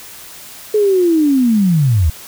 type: linear sweep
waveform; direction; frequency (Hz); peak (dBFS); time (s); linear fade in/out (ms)
sine; down; 432 to 70.4; -9; 0.74-2.1; 5
effects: white hiss -35 dBFS RMS until 2.27 s